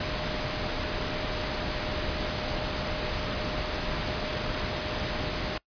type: tone in noise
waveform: sine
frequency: 611 Hz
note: D#5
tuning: 32 cents flat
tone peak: -38 dBFS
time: 0-5.58 s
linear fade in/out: 5 ms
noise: pink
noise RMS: -31 dBFS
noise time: 0-5.58 s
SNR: -10 dB
effects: noise-tail reverb RT60 0.1 s tail -23 dB re dry + resampled to 11025 Hz